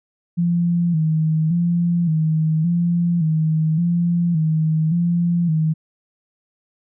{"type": "tone with vibrato", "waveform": "sine", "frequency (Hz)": 164.81, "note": "E3", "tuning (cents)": 0, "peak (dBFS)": -15, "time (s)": [0.37, 5.74], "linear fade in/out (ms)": 20, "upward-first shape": "square", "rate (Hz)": 0.88, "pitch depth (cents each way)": 76, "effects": []}